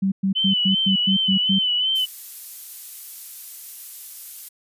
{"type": "tone bursts", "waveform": "sine", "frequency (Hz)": 193, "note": "G3", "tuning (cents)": -27, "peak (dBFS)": -17, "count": 8, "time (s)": [0.02, 1.59], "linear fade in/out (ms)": 10, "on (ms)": 100, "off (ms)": 110}
{"type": "tone with vibrato", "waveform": "sine", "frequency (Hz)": 3023, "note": "F#7", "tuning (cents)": 36, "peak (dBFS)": -18, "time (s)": [0.35, 2.06], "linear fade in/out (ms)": 20, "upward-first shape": "sine", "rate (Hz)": 2.7, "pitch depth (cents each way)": 53}
{"type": "noise", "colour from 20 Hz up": "violet", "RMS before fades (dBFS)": -34, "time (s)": [1.95, 4.49], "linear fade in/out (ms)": 10}
{"effects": ["resampled to 32000 Hz"]}